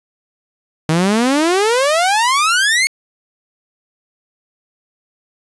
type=exponential sweep; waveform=sawtooth; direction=up; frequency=153.7 to 2217 Hz; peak=-8 dBFS; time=0.89-2.87 s; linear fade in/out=0 ms; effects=resampled to 24000 Hz + 8-bit